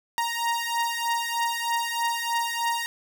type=beating tone pair; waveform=sawtooth; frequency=932.3 / 935.5 Hz; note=A#5 / A#5; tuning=0 / +6 cents; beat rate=3.2 Hz; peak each=-24 dBFS; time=0.18-2.86 s; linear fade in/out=0 ms; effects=none